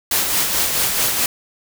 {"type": "noise with tremolo", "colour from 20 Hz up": "white", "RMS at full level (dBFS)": -17, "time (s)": [0.11, 1.26], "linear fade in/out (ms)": 2, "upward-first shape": "sine", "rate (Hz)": 4.6, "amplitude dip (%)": 40, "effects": []}